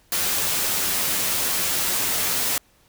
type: noise with comb filter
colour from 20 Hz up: white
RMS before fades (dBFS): -23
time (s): 0.12-2.58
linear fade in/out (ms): 2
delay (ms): 11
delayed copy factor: +0.5
effects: pink hiss -59 dBFS RMS until 2.88 s